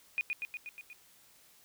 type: tone with echo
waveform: sine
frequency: 2460 Hz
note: D#7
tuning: 20 cents flat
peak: -28 dBFS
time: 0.18-0.21 s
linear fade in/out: 0 ms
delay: 120 ms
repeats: 6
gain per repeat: -3 dB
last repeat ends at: 0.93 s
effects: white hiss -62 dBFS RMS until 1.64 s